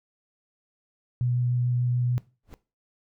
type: tone with vibrato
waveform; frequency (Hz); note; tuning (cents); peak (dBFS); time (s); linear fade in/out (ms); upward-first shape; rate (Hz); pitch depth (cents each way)
sine; 123; B2; -7; -22; 1.21-2.18; 0; triangle; 6.8; 10
type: noise with exponential growth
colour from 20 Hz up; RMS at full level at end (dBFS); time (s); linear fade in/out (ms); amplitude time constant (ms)
brown; -38; 2.43-2.54; 0; 23
effects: noise-tail reverb RT60 0.3 s tail -18 dB re dry